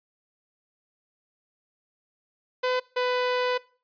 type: tone pair in turn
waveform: sawtooth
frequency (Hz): 505 / 498.6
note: B4 / B4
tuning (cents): +39 / +16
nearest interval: unison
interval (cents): 23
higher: first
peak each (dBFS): -19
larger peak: neither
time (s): 2.63-2.8 / 2.96-3.58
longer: second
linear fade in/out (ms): 10
effects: noise-tail reverb RT60 0.4 s tail -22 dB re dry + resampled to 11025 Hz